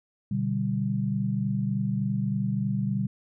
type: chord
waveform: sine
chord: G major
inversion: first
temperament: equal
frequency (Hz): 123.47 / 146.83 / 196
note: B2 / D3 / G3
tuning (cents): 0 / 0 / 0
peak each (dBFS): -29 / -31 / -27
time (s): 0.31-3.07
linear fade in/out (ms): 5
effects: none